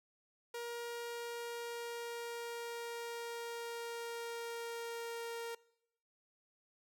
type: tone with pitch glide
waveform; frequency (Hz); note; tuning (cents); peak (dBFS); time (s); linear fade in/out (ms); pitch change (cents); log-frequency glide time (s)
sawtooth; 472.6 to 465; A#4 to A#4; +24 to -4; -37; 0.54-5.55; 5; -28; 0.79-5.34
effects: noise-tail reverb RT60 0.8 s tail -23 dB re dry